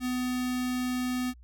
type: tone with notch filter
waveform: square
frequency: 251.1 Hz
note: B3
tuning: 29 cents sharp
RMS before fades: -30 dBFS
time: 0-1.34 s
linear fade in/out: 50 ms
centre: 600 Hz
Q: 1
effects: added 60 Hz sine -49 dBFS peak until 1.43 s